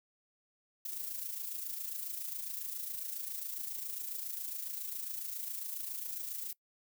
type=noise with amplitude modulation; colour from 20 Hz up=violet; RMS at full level=-38 dBFS; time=0.85-6.53 s; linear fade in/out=5 ms; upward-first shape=sine; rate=27.3 Hz; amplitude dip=55%; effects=noise-tail reverb RT60 0.1 s tail -22 dB re dry